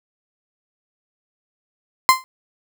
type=tone with exponential decay; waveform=35% pulse; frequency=1040 Hz; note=C6; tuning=11 cents flat; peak=-3 dBFS; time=2.09-2.24 s; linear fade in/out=0 ms; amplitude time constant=31 ms; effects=none